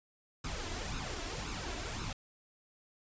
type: noise with flanger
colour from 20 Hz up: pink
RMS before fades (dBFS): -39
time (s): 0.44-2.13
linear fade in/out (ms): 5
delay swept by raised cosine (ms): 0.76 to 3.06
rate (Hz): 1.9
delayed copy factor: +0.65
effects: resampled to 16000 Hz